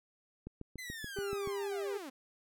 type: click train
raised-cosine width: 3 ms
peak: -30 dBFS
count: 8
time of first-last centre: 0.47-1.474 s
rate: 6.97 Hz
type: linear sweep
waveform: sawtooth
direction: down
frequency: 2066 to 244.1 Hz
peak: -39 dBFS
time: 0.78-2.1 s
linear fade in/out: 10 ms
type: harmonic tone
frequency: 400 Hz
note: G4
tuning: 35 cents sharp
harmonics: 1 / 2 / 3 / 4 / 5 / 6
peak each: -35 / -51 / -55 / -56 / -60 / -62 dBFS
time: 1.16-1.98 s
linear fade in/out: 10 ms
effects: none